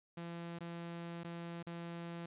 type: tone with dropouts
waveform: sawtooth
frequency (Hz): 170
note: F3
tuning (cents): -46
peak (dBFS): -39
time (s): 0.17-2.26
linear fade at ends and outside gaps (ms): 5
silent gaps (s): 0.588-0.606 / 1.235-1.245 / 1.628-1.667
effects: resampled to 8000 Hz + 12-bit